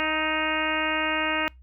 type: harmonic tone with a mistuned harmonic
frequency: 311.5 Hz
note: D#4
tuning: 2 cents sharp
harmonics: 1 / 2 / 3 / 4 / 5 / 6 / 7 / 8 / 9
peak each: -32 / -32 / -32 / -32 / -32 / -32 / -32 / -32 / -32 dBFS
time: 0-1.48 s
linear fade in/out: 0 ms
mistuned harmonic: 4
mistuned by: +20 cents
effects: noise-tail reverb RT60 0.2 s tail -26 dB re dry + added 63 Hz sine -47 dBFS peak until 1.62 s